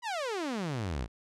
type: exponential sweep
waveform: sawtooth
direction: down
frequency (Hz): 1007 to 52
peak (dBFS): -28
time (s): 0.02-1.08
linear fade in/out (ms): 50
effects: low-pass 7000 Hz 12 dB/octave